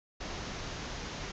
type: low-pass noise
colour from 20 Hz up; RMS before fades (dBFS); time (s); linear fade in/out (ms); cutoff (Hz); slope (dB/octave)
pink; -40; 0.2-1.32; 10; 6800; 96
effects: none